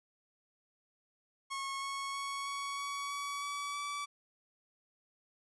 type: tone with pitch steps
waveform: sawtooth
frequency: 1093 / 1101.2 / 1109.5 / 1117.9 / 1126.3 / 1134.8 / 1143.4 / 1152 Hz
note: C#6 / C#6 / C#6 / C#6 / C#6 / C#6 / D6 / D6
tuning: -25 / -12 / +1 / +14 / +27 / +40 / -47 / -34 cents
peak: -33 dBFS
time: 1.5-4.06 s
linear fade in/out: 20 ms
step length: 320 ms
effects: resampled to 24000 Hz